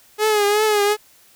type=tone with vibrato; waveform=sawtooth; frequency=419.8 Hz; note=G#4; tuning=19 cents sharp; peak=-11 dBFS; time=0.18-0.97 s; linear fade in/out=50 ms; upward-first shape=triangle; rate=2.7 Hz; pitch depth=68 cents each way; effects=white hiss -52 dBFS RMS until 1.35 s

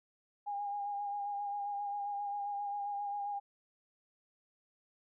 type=tone with vibrato; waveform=sine; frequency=813 Hz; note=G#5; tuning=37 cents flat; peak=-35 dBFS; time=0.46-3.4 s; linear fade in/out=20 ms; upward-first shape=sine; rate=7.5 Hz; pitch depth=25 cents each way; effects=none

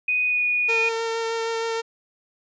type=tone with pitch glide; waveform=sine; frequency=2489 to 2460 Hz; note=D#7 to D#7; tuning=0 to -20 cents; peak=-19 dBFS; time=0.08-0.89 s; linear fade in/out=5 ms; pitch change=-20 cents; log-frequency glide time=0.25-0.44 s
type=tone with vibrato; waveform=sawtooth; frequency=455.2 Hz; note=A#4; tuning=41 cents flat; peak=-20 dBFS; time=0.68-1.82 s; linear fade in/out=20 ms; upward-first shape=sine; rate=6.4 Hz; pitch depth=12 cents each way
effects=resampled to 16000 Hz

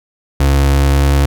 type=tone with pitch glide; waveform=35% pulse; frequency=69.3 to 69.98 Hz; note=C#2 to C#2; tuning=0 to +17 cents; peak=-7 dBFS; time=0.4-1.26 s; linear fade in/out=5 ms; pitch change=+17 cents; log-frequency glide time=0.67-1.14 s; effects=none

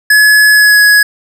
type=tone with pitch glide; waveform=square; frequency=1700 to 1676.6 Hz; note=G#6 to G#6; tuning=+40 to +16 cents; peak=-4 dBFS; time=0.1-1.03 s; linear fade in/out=5 ms; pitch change=-24 cents; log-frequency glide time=0.52-0.81 s; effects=none

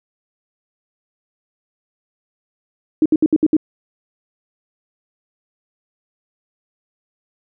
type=tone bursts; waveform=sine; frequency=311.1 Hz; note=D#4; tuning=in tune; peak=-9 dBFS; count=6; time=3.02-3.567 s; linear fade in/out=2 ms; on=37 ms; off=65 ms; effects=none

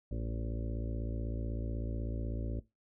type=harmonic tone with a mistuned harmonic; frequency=56.1 Hz; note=A1; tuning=34 cents sharp; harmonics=1 / 2 / 4 / 5 / 6 / 7 / 8 / 9 / 10; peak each=-36 / -40 / -45 / -46 / -49 / -52 / -53 / -54 / -51 dBFS; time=0.11-2.6 s; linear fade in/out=5 ms; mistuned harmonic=10; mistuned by=+37 cents; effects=noise-tail reverb RT60 0.2 s tail -17 dB re dry

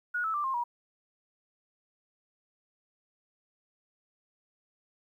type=tone with pitch steps; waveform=sine; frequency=1451 / 1307.7 / 1178.6 / 1062.2 / 957.3 Hz; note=F#6 / E6 / D6 / C6 / A#5; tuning=-34 / -14 / +6 / +26 / +46 cents; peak=-28 dBFS; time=0.14-0.64 s; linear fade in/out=10 ms; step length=100 ms; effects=11-bit

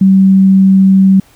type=tone; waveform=sine; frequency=191.9 Hz; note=G3; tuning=37 cents flat; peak=-3 dBFS; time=0.01-1.2 s; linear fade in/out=5 ms; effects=pink hiss -46 dBFS RMS until 1.35 s

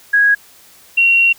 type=tone pair in turn; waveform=sine; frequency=1653 / 2742 Hz; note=G#6 / F7; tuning=-9 / -32 cents; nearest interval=major sixth; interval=877 cents; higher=second; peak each=-8 dBFS; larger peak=neither; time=0.13-0.35 / 0.97-1.33 s; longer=second; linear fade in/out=10 ms; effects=white hiss -45 dBFS RMS until 1.38 s

